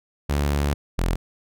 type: tone pair in turn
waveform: sawtooth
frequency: 71.9 / 42.75 Hz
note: D2 / F1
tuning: -36 / -36 cents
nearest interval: major sixth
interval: 900 cents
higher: first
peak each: -16 dBFS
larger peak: neither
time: 0.29-0.74 / 0.98-1.16 s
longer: first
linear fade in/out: 10 ms
effects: none